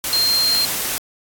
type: tone in noise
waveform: sine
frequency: 4186 Hz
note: C8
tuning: in tune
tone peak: -15 dBFS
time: 0.13-0.65 s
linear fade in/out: 0 ms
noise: white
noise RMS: -23 dBFS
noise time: 0.04-0.98 s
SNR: +5 dB
effects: AAC 64 kbps